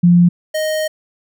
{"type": "tone pair in turn", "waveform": ["sine", "square"], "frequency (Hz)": [174.61, 622.2], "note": ["F3", "D#5"], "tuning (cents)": [0, 0], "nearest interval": "octave + minor seventh", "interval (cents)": 2200, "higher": "second", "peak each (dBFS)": [-6, -17], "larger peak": "first", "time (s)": [[0.03, 0.29], [0.54, 0.88]], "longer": "second", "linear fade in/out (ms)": 10, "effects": []}